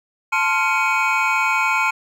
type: tone cluster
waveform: triangle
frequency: 880 / 1049 / 1392 / 2244 / 2510 Hz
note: A5 / C6 / F6 / C#7 / D#7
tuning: 0 / +4 / -6 / +21 / +15 cents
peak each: -21 dBFS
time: 0.32-1.91 s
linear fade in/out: 10 ms
effects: none